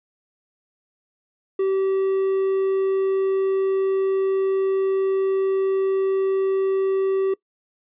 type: tone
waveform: triangle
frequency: 385.4 Hz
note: G4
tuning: 29 cents flat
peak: -16 dBFS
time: 1.59-7.34 s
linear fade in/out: 5 ms
effects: noise-tail reverb RT60 0.1 s tail -22 dB re dry + resampled to 8000 Hz